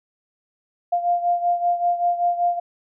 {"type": "beating tone pair", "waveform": "sine", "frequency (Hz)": [698.5, 703.7], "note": ["F5", "F5"], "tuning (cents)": [0, 13], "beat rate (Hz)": 5.2, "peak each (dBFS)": [-19, -24], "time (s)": [0.92, 2.6], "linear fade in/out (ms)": 10, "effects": []}